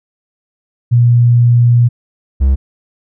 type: tone pair in turn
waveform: sine / triangle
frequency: 120 / 67.11 Hz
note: B2 / C2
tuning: -49 / +45 cents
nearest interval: minor seventh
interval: 1006 cents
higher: first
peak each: -5 dBFS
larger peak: neither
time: 0.91-1.89 / 2.4-2.56 s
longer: first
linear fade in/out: 20 ms
effects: none